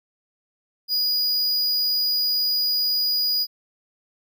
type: tone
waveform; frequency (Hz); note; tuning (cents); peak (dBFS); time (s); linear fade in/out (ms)
square; 4909; D#8; -24; -20; 0.88-3.47; 50
effects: none